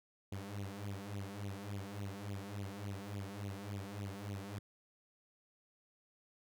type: tone with flanger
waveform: sawtooth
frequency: 100.1 Hz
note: G2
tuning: 37 cents sharp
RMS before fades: -44 dBFS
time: 0.32-4.59 s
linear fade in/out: 5 ms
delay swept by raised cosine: 0.29 to 4.59 ms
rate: 3.5 Hz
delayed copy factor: +1
effects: none